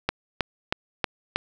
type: click train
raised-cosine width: 0.3 ms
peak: -6 dBFS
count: 5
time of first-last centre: 0.09-1.36 s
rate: 3.15 Hz
effects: none